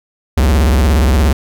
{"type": "tone with vibrato", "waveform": "square", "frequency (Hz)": 69.9, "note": "C#2", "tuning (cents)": 15, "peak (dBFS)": -9, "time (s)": [0.37, 1.33], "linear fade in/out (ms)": 5, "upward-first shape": "sine", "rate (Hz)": 17, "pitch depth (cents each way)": 290, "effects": []}